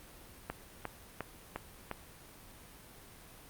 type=click train; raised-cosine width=0.5 ms; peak=-21 dBFS; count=5; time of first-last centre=0.5-1.913 s; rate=2.83 Hz; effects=pink hiss -54 dBFS RMS until 3.49 s + Opus 32 kbps